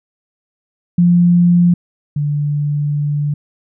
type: tone pair in turn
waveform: sine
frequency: 174.61 / 146.46 Hz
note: F3 / D3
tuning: 0 / -4 cents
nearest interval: minor third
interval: 304 cents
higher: first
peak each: -7 / -14 dBFS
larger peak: first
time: 0.98-1.74 / 2.16-3.34 s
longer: second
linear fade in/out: 5 ms
effects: none